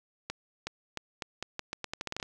accelerating click train, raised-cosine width 0.2 ms, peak -17 dBFS, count 15, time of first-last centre 0.3-2.228 s, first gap 370 ms, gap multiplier 0.82, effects none

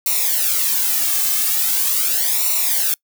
blue noise with flanger, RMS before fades -18 dBFS, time 0.06-2.94 s, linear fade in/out 2 ms, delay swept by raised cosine 0.61 to 2.11 ms, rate 0.41 Hz, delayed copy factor -0.85, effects noise-tail reverb RT60 0.1 s tail -26 dB re dry

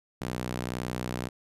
sawtooth tone with high-pass filter, 61.74 Hz, B1, in tune, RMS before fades -34 dBFS, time 0.21-1.29 s, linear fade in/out 10 ms, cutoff 140 Hz, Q 0.85, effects resampled to 32000 Hz

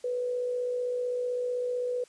sine tone with amplitude modulation, 493.9 Hz, B4, in tune, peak -26 dBFS, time 0.04-2.04 s, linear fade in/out 5 ms, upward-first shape sine, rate 55.7 Hz, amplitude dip 35%, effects white hiss -59 dBFS RMS until 2.08 s + resampled to 22050 Hz

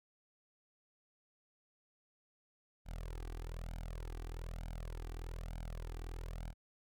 sawtooth tone with flanger, 41.2 Hz, E1, in tune, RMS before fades -44 dBFS, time 2.85-6.54 s, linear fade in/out 50 ms, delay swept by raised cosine 1.3 to 2.6 ms, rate 1.1 Hz, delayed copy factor +0.95, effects none

